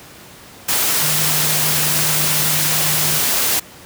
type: tone in noise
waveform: sine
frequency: 153 Hz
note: D#3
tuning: 29 cents flat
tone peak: -25 dBFS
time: 1.02-3.19 s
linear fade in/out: 10 ms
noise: white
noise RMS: -17 dBFS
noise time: 0.68-3.6 s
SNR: -11 dB
effects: pink hiss -40 dBFS RMS until 3.85 s + high-pass 80 Hz 12 dB/octave